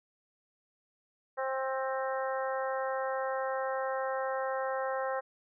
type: harmonic tone with a mistuned harmonic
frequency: 264.6 Hz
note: C4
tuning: 20 cents sharp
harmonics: 2 / 3 / 4 / 5 / 6 / 7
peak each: -33 / -37 / -39 / -41 / -43 / -44 dBFS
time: 1.37-5.21 s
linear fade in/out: 20 ms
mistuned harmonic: 6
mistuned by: -17 cents
effects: none